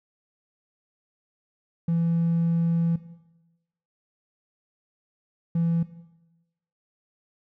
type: tone bursts at uneven times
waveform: triangle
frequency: 167.6 Hz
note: E3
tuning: 29 cents sharp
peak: -18 dBFS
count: 2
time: 1.88-2.96 / 5.55-5.83 s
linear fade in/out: 5 ms
effects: noise-tail reverb RT60 1.0 s tail -17 dB re dry + tanh soft clip ceiling -15 dBFS